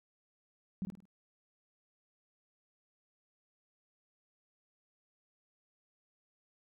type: tone with echo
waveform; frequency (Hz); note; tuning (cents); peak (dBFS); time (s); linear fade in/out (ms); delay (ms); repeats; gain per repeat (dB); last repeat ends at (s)
sine; 190.6; G3; -48; -33; 0.82-0.85; 0; 51; 4; -7; 1.054
effects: none